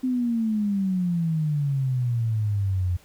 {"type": "exponential sweep", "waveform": "sine", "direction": "down", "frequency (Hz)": [260, 87.31], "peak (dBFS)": -21, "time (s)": [0.03, 2.97], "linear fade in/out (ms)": 10, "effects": ["pink hiss -55 dBFS RMS until 3.04 s"]}